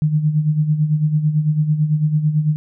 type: tone with tremolo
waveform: sine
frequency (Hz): 152.5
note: D#3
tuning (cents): -34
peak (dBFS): -11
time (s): 0.02-2.56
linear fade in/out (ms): 0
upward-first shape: sine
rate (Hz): 9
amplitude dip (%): 65
effects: none